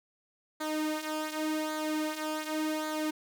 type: tone with flanger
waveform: sawtooth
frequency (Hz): 309.2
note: D#4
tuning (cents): -11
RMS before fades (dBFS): -33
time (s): 0.6-3.11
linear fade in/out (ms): 10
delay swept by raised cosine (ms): 0.36 to 3.76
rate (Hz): 0.88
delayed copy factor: -0.65
effects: none